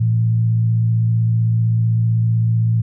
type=tone pair together; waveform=sine; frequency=113.8 / 169.5 Hz; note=A#2 / E3; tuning=-41 / +49 cents; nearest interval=perfect fifth; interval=690 cents; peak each=-13 / -25 dBFS; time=0-2.82 s; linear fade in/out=10 ms; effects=none